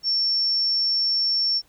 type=tone; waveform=sine; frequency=5440 Hz; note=F8; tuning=46 cents flat; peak=-19 dBFS; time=0.03-1.62 s; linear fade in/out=50 ms; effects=pink hiss -60 dBFS RMS until 1.68 s